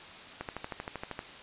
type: click train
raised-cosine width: 0.5 ms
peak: -21 dBFS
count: 11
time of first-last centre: 0.41-1.191 s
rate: 12.8 Hz
effects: white hiss -47 dBFS RMS until 1.42 s + resampled to 8000 Hz